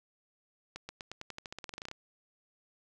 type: accelerating click train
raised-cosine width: 0.2 ms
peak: -24 dBFS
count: 18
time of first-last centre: 0.76-1.914 s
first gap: 130 ms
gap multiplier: 0.91
effects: none